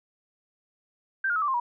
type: tone with pitch steps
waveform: sine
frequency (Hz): 1568 / 1421.3 / 1288.4 / 1167.9 / 1058.7 / 959.7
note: G6 / F6 / E6 / D6 / C6 / B5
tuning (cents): 0 / +30 / -40 / -10 / +20 / -50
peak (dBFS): -23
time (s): 1.24-1.6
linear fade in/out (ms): 5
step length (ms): 60
effects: none